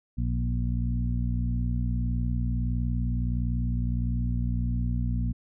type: harmonic tone with a mistuned harmonic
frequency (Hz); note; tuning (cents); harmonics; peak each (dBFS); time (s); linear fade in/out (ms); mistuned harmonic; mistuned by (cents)
59.7; A#1; +42; 1 / 2 / 3 / 4; -27 / -29 / -35 / -34; 0.17-5.33; 20; 1; -55
effects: none